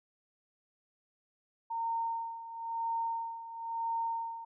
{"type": "tone with tremolo", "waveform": "sine", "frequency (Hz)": 917, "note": "A#5", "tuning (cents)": -29, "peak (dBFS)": -30, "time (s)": [1.7, 4.45], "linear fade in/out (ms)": 10, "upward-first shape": "sine", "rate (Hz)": 0.99, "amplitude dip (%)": 75, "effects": []}